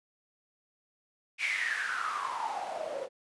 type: noise with band-pass filter sweep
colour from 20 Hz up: white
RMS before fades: -34 dBFS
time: 1.38-3.09 s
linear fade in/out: 50 ms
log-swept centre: 2400 to 500 Hz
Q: 9.6
effects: resampled to 24000 Hz